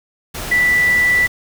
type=tone in noise; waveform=sine; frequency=1971 Hz; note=B6; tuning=4 cents flat; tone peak=-11 dBFS; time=0.51-1.27 s; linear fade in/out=10 ms; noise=pink; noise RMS=-27 dBFS; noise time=0.34-1.28 s; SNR=+13 dB; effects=none